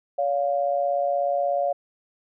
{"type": "tone pair together", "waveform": "sine", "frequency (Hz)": [567, 703.6], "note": ["C#5", "F5"], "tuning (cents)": [39, 13], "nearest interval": "major third", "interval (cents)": 374, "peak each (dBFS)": [-23, -24], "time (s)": [0.18, 1.73], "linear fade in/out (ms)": 10, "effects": []}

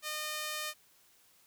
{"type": "tone with high-pass filter", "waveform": "sawtooth", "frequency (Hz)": 610, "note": "D#5", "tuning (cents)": -34, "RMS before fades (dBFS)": -38, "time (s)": [0.02, 0.74], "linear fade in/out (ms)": 50, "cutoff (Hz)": 1500, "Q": 0.55, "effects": ["white hiss -65 dBFS RMS until 1.46 s"]}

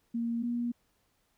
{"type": "tone pair in turn", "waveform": "sine", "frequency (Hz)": [233.1, 238.8], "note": ["A#3", "A#3"], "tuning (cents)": [0, 42], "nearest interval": "unison", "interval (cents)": 42, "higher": "second", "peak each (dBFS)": [-29, -29], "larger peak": "neither", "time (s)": [[0.14, 0.43], [0.43, 0.72]], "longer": "neither", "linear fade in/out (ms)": 10, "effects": ["pink hiss -73 dBFS RMS until 1.37 s"]}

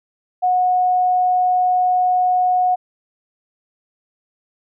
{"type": "tone", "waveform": "sine", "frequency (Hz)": 730, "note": "F#5", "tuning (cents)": -24, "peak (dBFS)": -13, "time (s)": [0.42, 2.76], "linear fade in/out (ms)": 20, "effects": []}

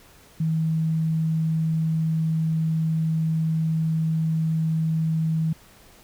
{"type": "tone", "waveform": "sine", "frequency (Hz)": 160.2, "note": "E3", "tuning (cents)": -49, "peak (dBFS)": -20, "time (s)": [0.4, 5.53], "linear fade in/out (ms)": 5, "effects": ["pink hiss -52 dBFS RMS until 6.03 s"]}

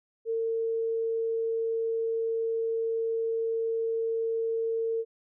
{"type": "tone", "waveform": "sine", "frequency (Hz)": 453.6, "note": "A#4", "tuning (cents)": -47, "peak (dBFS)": -26, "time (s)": [0.25, 5.05], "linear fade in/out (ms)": 50, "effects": []}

